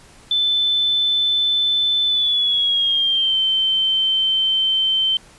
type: tone with pitch glide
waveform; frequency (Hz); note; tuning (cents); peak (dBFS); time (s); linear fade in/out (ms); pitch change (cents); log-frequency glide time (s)
sine; 3520 to 3100; A7 to G7; 0 to -20; -15; 0.31-5.17; 2; -220; 2.06-3.37
effects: pink hiss -47 dBFS RMS until 5.38 s + resampled to 24000 Hz